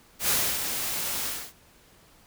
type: noise with ADSR envelope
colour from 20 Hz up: white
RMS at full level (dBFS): -23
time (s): 0.19-1.53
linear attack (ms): 100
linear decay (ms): 290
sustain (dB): -7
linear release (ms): 280
effects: pink hiss -57 dBFS RMS until 2.26 s

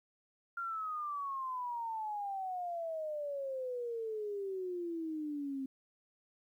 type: exponential sweep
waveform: sine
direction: down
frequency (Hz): 1396.9 to 263.9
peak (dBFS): -36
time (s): 0.57-5.66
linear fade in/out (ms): 5
effects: 12-bit

